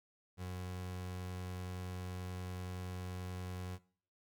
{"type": "tone", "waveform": "30% pulse", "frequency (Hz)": 91, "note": "F#2", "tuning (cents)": -28, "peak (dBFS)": -38, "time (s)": [0.37, 3.79], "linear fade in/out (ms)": 50, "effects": ["noise-tail reverb RT60 0.5 s tail -20 dB re dry"]}